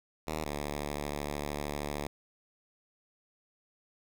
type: tone pair in turn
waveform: 5% pulse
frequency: 77.78 / 73.08 Hz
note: D#2 / D2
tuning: 0 / -8 cents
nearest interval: minor second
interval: 108 cents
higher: first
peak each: -22 / -23 dBFS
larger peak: first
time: 0.27-0.45 / 0.45-2.07 s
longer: second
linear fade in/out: 5 ms
effects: none